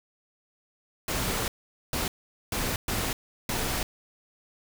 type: noise bursts at uneven times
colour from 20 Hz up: pink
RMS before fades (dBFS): -29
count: 5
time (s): 1.08-1.48 / 1.93-2.08 / 2.52-2.76 / 2.88-3.13 / 3.49-3.83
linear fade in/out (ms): 2
effects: none